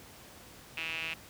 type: tone with band-pass filter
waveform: sawtooth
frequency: 162 Hz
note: E3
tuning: 30 cents flat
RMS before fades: -37 dBFS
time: 0.77-1.14 s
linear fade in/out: 5 ms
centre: 2600 Hz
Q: 7
effects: pink hiss -52 dBFS RMS until 1.29 s + high-pass 60 Hz 12 dB/octave